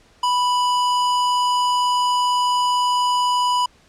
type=tone; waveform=square; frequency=987.8 Hz; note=B5; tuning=in tune; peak=-17 dBFS; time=0.23-3.66 s; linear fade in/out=5 ms; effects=pink hiss -54 dBFS RMS until 3.88 s + low-pass 7000 Hz 12 dB/octave